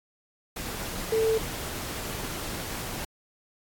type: tone in noise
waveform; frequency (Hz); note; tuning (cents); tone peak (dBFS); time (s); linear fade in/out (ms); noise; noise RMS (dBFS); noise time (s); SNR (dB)
sine; 444.6; A4; +18; -21; 1.12-1.38; 5; pink; -35; 0.56-3.05; +11
effects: AAC 64 kbps